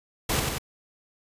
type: noise with echo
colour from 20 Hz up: pink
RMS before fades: -25 dBFS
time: 0.29-0.4 s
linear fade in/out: 5 ms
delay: 92 ms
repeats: 2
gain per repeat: -3 dB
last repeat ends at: 0.584 s
effects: resampled to 32000 Hz